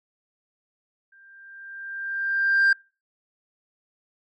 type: tone with exponential growth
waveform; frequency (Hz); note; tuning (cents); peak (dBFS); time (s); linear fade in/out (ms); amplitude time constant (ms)
sine; 1587; G6; +21; -12; 1.12-2.73; 5; 350
effects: noise-tail reverb RT60 0.3 s tail -24 dB re dry + tanh soft clip ceiling -14 dBFS